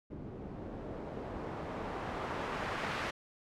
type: noise with low-pass filter sweep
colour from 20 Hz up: white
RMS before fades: -40 dBFS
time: 0.1-3.11 s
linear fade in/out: 10 ms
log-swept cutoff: 280 to 1900 Hz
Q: 0.78
effects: none